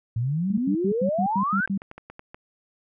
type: exponential sweep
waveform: sine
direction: up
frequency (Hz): 109.3 to 1603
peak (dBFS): -22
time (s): 0.16-1.66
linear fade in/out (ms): 5
type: tone bursts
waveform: sine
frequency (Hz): 196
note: G3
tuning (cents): 0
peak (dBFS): -22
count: 8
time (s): 0.5-1.777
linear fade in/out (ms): 5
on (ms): 80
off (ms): 91
type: clicks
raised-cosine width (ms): 0.5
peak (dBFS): -25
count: 7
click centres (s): 1.676 / 1.819 / 1.914 / 1.98 / 2.1 / 2.194 / 2.345
effects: none